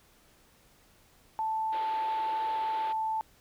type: tone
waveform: sine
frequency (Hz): 880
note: A5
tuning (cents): 0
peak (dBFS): -28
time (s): 1.39-3.21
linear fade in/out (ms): 0
type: band-pass noise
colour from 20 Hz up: pink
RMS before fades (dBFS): -45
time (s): 1.72-2.93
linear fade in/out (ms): 10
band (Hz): 330 to 4000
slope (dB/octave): 48
effects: pink hiss -62 dBFS RMS until 3.4 s